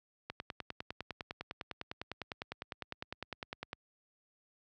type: click train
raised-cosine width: 0.3 ms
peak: -23 dBFS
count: 35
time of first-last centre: 0.3-3.731 s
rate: 9.91 Hz
effects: high-pass 60 Hz 12 dB/octave